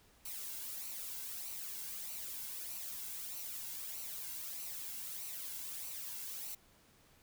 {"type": "noise with flanger", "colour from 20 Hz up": "blue", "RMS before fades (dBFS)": -44, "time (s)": [0.25, 6.55], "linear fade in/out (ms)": 5, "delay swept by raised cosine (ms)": [0.58, 1.68], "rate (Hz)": 1.6, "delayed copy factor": -0.6, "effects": ["pink hiss -66 dBFS RMS until 7.22 s"]}